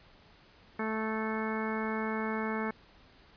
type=harmonic tone; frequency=219.2 Hz; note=A3; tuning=6 cents flat; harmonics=1 / 2 / 3 / 4 / 5 / 6 / 7 / 8 / 10; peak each=-34 / -37 / -44 / -40 / -42 / -42 / -44 / -42 / -43 dBFS; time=0.79-2.71 s; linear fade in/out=5 ms; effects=pink hiss -59 dBFS RMS until 3.36 s + resampled to 11025 Hz